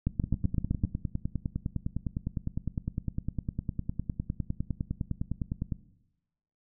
two click trains, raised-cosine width 5 ms, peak -18 / -14 dBFS, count 55 / 7, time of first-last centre 0.24-5.722 / 0.07-0.838 s, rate 9.85 / 7.81 Hz, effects noise-tail reverb RT60 0.9 s tail -17 dB re dry

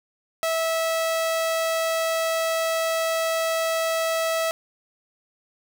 sawtooth tone, 652 Hz, E5, 19 cents flat, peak -18 dBFS, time 0.43-4.51 s, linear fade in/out 0 ms, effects 9-bit

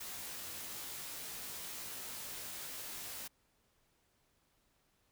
white noise with comb filter, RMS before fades -45 dBFS, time 0-3.28 s, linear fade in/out 10 ms, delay 17 ms, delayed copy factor -0.95, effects pink hiss -75 dBFS RMS until 5.11 s

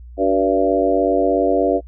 harmonic tone with a mistuned harmonic, 96.7 Hz, G2, 23 cents flat, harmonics 3 / 4 / 5 / 6 / 7, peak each -20 / -20 / -20 / -20 / -20 dBFS, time 0.17-1.81 s, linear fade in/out 50 ms, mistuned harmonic 4, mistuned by -41 cents, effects noise-tail reverb RT60 0.1 s tail -25 dB re dry + added 60 Hz sine -35 dBFS peak until 1.87 s

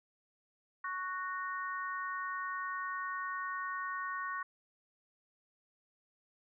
harmonic tone, 370 Hz, F#4, in tune, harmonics 3 / 4 / 5, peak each -38 / -42 / -42 dBFS, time 0.84-4.43 s, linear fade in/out 5 ms, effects none

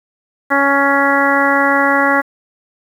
harmonic tone, 278.9 Hz, C#4, 11 cents sharp, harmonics 1 / 2 / 3 / 4 / 5 / 6 / 7, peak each -18 / -18 / -18 / -18 / -18 / -18 / -18 dBFS, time 0.5-2.22 s, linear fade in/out 20 ms, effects 7-bit

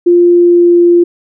sine tone with pitch glide, 349.2 to 346.8 Hz, F4 to F4, 0 to -12 cents, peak -3 dBFS, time 0.06-1.04 s, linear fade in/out 10 ms, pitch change -12 cents, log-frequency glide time 0.31-0.8 s, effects none

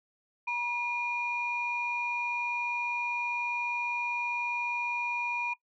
sine tone pair together, 961 / 2425 Hz, B5 / D#7, -48 / -45 cents, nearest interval octave + major third, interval 1603 cents, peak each -32 / -30 dBFS, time 0.47-5.54 s, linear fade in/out 10 ms, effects noise-tail reverb RT60 0.1 s tail -20 dB re dry + tanh soft clip ceiling -22 dBFS

